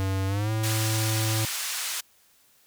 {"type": "tone with pitch glide", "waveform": "square", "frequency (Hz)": [96.1, 109.75], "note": ["G2", "A2"], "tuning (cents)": [-34, -4], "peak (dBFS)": -25, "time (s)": [0, 1.45], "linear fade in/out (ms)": 0, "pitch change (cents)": 230, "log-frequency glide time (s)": [0.27, 0.51]}
{"type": "band-pass noise", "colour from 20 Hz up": "white", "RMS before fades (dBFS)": -31, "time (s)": [0.63, 2.01], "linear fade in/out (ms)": 10, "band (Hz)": [1100, 10000], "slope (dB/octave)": 12}
{"effects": ["white hiss -61 dBFS RMS until 2.66 s"]}